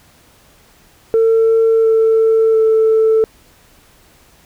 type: tone with pitch steps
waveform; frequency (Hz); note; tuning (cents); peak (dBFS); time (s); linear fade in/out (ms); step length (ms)
sine; 450.3 / 446.2 / 442.1; A4 / A4 / A4; +40 / +24 / +8; -7; 1.14-3.24; 0; 700
effects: tanh soft clip ceiling -6 dBFS + pink hiss -49 dBFS RMS until 4.45 s